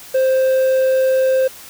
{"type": "tone with quantisation", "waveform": "triangle", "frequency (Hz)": 524, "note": "C5", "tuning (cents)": 2, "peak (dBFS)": -10, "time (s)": [0.14, 1.48], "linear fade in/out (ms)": 10, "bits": 6, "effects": ["white hiss -38 dBFS RMS until 1.69 s"]}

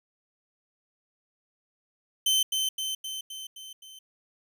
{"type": "tone with echo", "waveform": "sawtooth", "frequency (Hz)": 3080, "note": "G7", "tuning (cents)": -31, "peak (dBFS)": -18, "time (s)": [2.26, 2.43], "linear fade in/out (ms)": 5, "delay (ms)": 260, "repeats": 6, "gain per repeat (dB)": -4, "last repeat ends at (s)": 3.99, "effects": []}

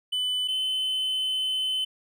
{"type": "tone pair in turn", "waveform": "triangle", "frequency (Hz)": [3000, 3045], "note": ["F#7", "F#7"], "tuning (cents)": [23, 49], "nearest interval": "unison", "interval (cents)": 26, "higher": "second", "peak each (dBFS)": -23, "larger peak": "neither", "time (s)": [[0.12, 0.48], [0.48, 1.85]], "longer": "second", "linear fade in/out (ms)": 10, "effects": []}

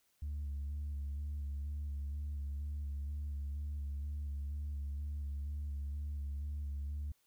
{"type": "tone with vibrato", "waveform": "sine", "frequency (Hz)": 72, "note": "D2", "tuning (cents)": -34, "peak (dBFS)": -35, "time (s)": [0.22, 7.12], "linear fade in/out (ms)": 5, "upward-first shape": "square", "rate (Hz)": 2.1, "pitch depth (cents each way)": 28, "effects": ["tanh soft clip ceiling -35 dBFS", "white hiss -75 dBFS RMS until 7.26 s"]}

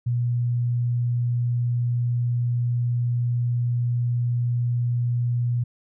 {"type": "tone", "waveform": "sine", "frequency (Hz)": 120.8, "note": "B2", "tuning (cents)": -38, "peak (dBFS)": -20, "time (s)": [0.06, 5.64], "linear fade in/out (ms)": 10, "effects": []}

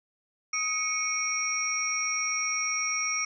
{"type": "tone cluster", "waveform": "sine", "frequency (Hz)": [1267, 2212, 2422, 5640], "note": ["D#6", "C#7", "D#7", "F8"], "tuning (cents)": [31, -4, -47, 16], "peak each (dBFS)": [-35, -31, -38, -29], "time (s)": [0.53, 3.25], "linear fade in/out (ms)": 5, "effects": []}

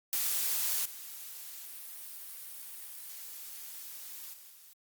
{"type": "noise with level steps", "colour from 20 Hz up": "blue", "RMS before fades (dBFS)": [-31, -45, -52, -55], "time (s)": [0.13, 4.73], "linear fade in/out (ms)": 0, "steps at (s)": [0.85, 4.33, 4.5], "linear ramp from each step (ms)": 5, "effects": ["Opus 48 kbps"]}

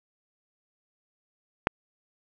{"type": "click", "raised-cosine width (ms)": 0.5, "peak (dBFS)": -5, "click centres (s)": 1.671, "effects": []}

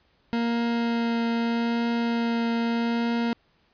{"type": "tone with vibrato", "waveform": "40% pulse", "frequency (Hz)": 233.1, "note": "A#3", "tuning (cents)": 0, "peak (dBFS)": -22, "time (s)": [0.33, 3.33], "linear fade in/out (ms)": 0, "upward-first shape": "triangle", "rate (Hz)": 0.8, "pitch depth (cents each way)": 10, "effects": ["pink hiss -65 dBFS RMS until 3.73 s", "resampled to 11025 Hz"]}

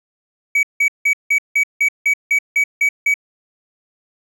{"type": "tone bursts", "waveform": "triangle", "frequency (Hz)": 2273, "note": "C#7", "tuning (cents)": 43, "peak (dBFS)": -10, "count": 11, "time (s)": [0.55, 3.141], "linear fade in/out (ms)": 5, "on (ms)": 81, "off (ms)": 170, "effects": []}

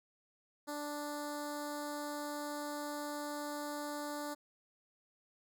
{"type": "tone with notch filter", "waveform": "10% pulse", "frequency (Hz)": 293.7, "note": "D4", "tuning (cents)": 0, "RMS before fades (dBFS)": -41, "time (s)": [0.67, 4.35], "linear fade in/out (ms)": 20, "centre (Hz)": 2400, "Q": 0.71, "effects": []}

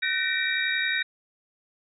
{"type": "tone cluster", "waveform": "sine", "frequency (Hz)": [1520, 1819, 1890, 2338, 3764], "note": ["F#6", "A#6", "A#6", "D7", "A#7"], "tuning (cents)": [46, -43, 23, -8, 16], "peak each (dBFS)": -30, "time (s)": [0.02, 1.03], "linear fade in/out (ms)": 10, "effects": []}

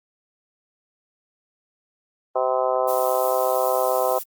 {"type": "harmonic tone", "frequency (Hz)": 128.7, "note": "C3", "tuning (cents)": -28, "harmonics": [3, 4, 5, 6, 7, 8, 9, 10], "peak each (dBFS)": [-30, -23, -24, -26, -35, -27, -39, -33], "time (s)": [2.35, 4.19], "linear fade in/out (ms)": 10}
{"type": "noise", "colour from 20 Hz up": "violet", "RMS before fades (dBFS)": -32, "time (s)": [2.87, 4.24], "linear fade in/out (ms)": 20}
{"effects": ["Opus 24 kbps"]}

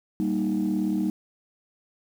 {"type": "chord", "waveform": "sine", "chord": "Eb major", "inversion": "first", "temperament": "equal", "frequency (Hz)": [196, 233.1, 311.1], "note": ["G3", "Bb3", "Eb4"], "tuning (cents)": [0, 0, 0], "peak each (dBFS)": [-25, -28, -25], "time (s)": [0.2, 1.1], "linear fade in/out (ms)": 0, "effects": ["tanh soft clip ceiling -17 dBFS", "8-bit"]}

